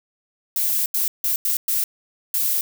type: noise bursts at uneven times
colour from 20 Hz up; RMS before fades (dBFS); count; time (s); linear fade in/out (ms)
violet; -21; 6; 0.56-0.86 / 0.94-1.08 / 1.24-1.36 / 1.45-1.57 / 1.68-1.84 / 2.34-2.61; 2
effects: none